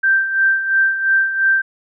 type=tone with tremolo; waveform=sine; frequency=1568 Hz; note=G6; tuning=in tune; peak=-10 dBFS; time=0.03-1.62 s; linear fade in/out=10 ms; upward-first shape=sine; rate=2.9 Hz; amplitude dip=65%; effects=none